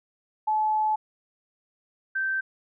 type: tone pair in turn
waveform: sine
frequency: 861 / 1556.4 Hz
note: A5 / G6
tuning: -38 / -13 cents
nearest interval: minor seventh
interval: 1025 cents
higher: second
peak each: -21 / -24 dBFS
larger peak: first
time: 0.47-0.96 / 2.15-2.41 s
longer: first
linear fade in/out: 10 ms
effects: none